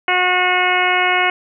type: harmonic tone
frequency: 363.3 Hz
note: F#4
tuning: 32 cents flat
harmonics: 1 / 2 / 3 / 4 / 5 / 6 / 7 / 8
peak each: -24 / -19 / -22 / -21 / -24 / -18 / -24 / -24 dBFS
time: 0.08-1.3 s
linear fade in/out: 2 ms
effects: none